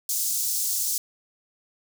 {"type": "high-pass noise", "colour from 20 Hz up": "pink", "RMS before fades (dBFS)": -26, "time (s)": [0.09, 0.98], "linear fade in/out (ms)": 2, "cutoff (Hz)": 5700, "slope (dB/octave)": 24, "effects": []}